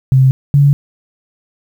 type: tone pair in turn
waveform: sine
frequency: 131.9 / 141.98 Hz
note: C3 / C#3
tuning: +14 / +42 cents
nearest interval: minor second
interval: 128 cents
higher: second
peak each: -5 dBFS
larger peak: neither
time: 0.12-0.31 / 0.54-0.73 s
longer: neither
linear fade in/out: 0 ms
effects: 7-bit